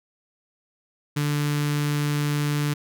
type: tone with notch filter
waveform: sawtooth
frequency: 146.83 Hz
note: D3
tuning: in tune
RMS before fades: -24 dBFS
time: 1.16-2.74 s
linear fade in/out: 10 ms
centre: 650 Hz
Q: 0.86
effects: none